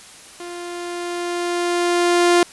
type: tone with level ramp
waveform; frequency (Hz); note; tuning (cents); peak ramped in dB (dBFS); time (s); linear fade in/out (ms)
sawtooth; 349.3; F4; 0; -27 to -7; 0.4-2.43; 2
effects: white hiss -42 dBFS RMS until 2.52 s + resampled to 24000 Hz